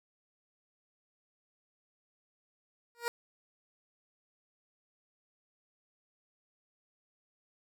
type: tone with exponential growth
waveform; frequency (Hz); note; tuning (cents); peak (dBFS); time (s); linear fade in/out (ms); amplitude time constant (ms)
15% pulse; 472.7; A#4; +24; -21; 2.95-3.08; 0; 27
effects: none